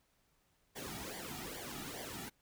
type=noise with flanger; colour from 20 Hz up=pink; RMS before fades=-45 dBFS; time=0.75-2.3 s; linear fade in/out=20 ms; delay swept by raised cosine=0.75 to 1.95 ms; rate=2.4 Hz; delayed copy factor=-0.8; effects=pink hiss -75 dBFS RMS until 2.41 s